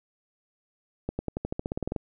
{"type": "accelerating click train", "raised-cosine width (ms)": 2, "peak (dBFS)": -16, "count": 14, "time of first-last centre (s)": [1.09, 1.962], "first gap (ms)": 100, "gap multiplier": 0.93, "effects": []}